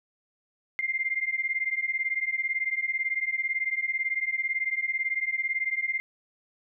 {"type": "beating tone pair", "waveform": "sine", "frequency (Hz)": [2093, 2111], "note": ["C7", "C7"], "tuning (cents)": [0, 15], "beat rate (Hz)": 18, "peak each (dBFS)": -29, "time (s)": [0.79, 6], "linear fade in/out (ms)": 0, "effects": []}